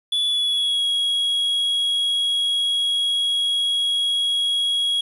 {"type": "tone with pitch glide", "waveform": "triangle", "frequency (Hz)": [3435, 3314], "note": ["A7", "G#7"], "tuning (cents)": [-42, -4], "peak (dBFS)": -17, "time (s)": [0.12, 5.01], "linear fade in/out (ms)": 5, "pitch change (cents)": -62, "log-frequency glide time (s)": [0.28, 0.83], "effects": ["resampled to 32000 Hz", "8-bit"]}